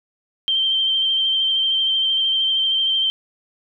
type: tone with vibrato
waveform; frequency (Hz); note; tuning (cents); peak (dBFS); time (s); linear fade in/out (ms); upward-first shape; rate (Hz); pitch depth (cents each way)
sine; 3136; G7; 0; -16; 0.48-3.1; 0; sine; 13; 21
effects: none